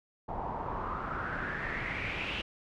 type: noise with low-pass filter sweep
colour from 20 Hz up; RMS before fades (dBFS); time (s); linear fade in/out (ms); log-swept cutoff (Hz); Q
pink; -36; 0.28-2.42; 10; 790 to 2900; 5.4
effects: none